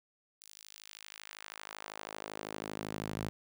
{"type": "tone with high-pass filter sweep", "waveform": "sawtooth", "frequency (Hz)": 52.7, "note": "G#1", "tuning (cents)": 26, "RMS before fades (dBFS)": -44, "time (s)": [0.41, 3.29], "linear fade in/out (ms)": 0, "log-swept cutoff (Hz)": [6100, 120], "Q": 0.91, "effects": []}